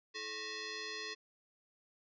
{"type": "tone with frequency modulation", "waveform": "sine", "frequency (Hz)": 1188, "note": "D6", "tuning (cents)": 20, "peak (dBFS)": -40, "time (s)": [0.14, 1.15], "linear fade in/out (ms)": 20, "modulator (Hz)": 758, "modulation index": 5.5, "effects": ["resampled to 16000 Hz"]}